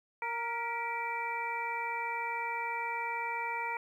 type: harmonic tone with a mistuned harmonic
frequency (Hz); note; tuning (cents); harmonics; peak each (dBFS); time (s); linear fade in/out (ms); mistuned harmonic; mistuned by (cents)
466.2; A#4; 0; 1 / 2 / 3 / 4 / 5; -45 / -35 / -44 / -42 / -38; 0.22-3.77; 2; 4; +65
effects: 11-bit